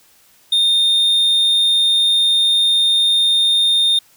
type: tone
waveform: triangle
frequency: 3649 Hz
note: A#7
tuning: 38 cents flat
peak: -10 dBFS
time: 0.52-3.99 s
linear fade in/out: 5 ms
effects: white hiss -52 dBFS RMS until 4.16 s